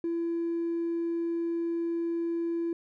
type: tone with hard clipping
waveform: sine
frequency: 336.5 Hz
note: E4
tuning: 36 cents sharp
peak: -28 dBFS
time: 0.04-2.73 s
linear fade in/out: 2 ms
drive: 1 dB
effects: none